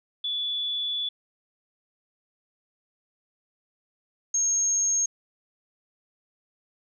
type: tone pair in turn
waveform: sine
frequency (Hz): 3444 / 6501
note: A7 / G#8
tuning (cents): -38 / -38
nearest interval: major seventh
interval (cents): 1100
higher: second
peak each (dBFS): -26 / -21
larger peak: second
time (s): 0.24-1.09 / 4.34-5.06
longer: first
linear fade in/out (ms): 5
effects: none